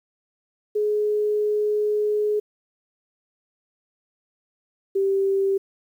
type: tone pair in turn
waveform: sine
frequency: 420.5 / 390.7 Hz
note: G#4 / G4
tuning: +22 / -6 cents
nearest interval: minor second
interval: 128 cents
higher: first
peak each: -19 / -18 dBFS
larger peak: second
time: 0.75-2.4 / 4.95-5.58 s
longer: first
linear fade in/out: 10 ms
effects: 9-bit